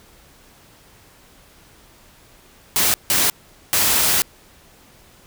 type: noise bursts at uneven times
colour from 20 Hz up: white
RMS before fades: -17 dBFS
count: 3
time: 2.76-2.94 / 3.1-3.3 / 3.73-4.22 s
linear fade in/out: 0 ms
effects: pink hiss -50 dBFS RMS until 5.26 s